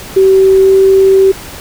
sine tone with pitch glide, 383.3 to 385.5 Hz, G4 to G4, -39 to -29 cents, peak -3 dBFS, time 0.16-1.32 s, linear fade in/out 10 ms, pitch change +10 cents, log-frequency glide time 0.61-0.7 s, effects pink hiss -28 dBFS RMS until 1.6 s

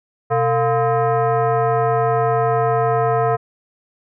sine tone with frequency modulation, 125.7 Hz, B2, 31 cents sharp, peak -14 dBFS, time 0.3-3.37 s, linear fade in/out 20 ms, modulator 577 Hz, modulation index 1.7, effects none

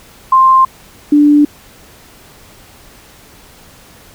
sine tone pair in turn, 1051 / 293.7 Hz, C6 / D4, +7 / 0 cents, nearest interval octave + minor seventh, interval 2207 cents, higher first, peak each -4 dBFS, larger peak neither, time 0.32-0.65 / 1.12-1.45 s, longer neither, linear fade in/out 5 ms, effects pink hiss -41 dBFS RMS until 4.14 s

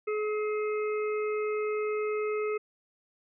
harmonic tone with a mistuned harmonic, 425.3 Hz, G#4, 41 cents sharp, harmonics 1 / 3 / 5 / 6, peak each -28 / -38 / -42 / -44 dBFS, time 0.07-2.58 s, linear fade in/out 10 ms, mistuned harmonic 5, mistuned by -18 cents, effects none

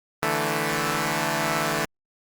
5% pulse chord, D suspended second, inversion none, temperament equal, 146.83 / 164.81 / 220 Hz, D3 / E3 / A3, 0 / 0 / 0 cents, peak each -16 dBFS, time 0.23-1.85 s, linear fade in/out 0 ms, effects Opus 32 kbps

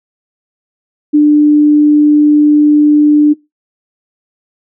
sine tone, 297.5 Hz, D4, 22 cents sharp, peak -3 dBFS, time 1.13-3.34 s, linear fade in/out 20 ms, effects noise-tail reverb RT60 0.2 s tail -21 dB re dry

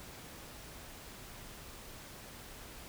silence, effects pink hiss -50 dBFS RMS until 2.88 s

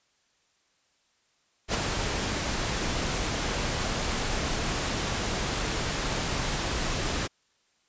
pink noise with ADSR envelope, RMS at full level -24 dBFS, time 1.68-7.28 s, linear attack 63 ms, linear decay 11 ms, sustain -5 dB, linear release 25 ms, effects white hiss -69 dBFS RMS until 7.88 s + resampled to 16000 Hz

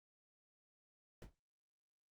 brown noise with exponential decay, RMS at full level -44 dBFS, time 1.22-1.35 s, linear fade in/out 1 ms, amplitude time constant 27 ms, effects Opus 48 kbps

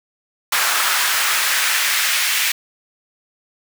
pink noise with high-pass filter sweep, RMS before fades -18 dBFS, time 0.52-2.52 s, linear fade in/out 5 ms, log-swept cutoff 1200 to 2100 Hz, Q 1.4, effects none

